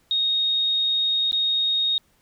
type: tone with dropouts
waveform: sine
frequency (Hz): 3729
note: A#7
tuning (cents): 0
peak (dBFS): -19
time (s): 0.11-1.98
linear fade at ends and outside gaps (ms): 1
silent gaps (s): 1.313-1.329
effects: pink hiss -63 dBFS RMS until 2.21 s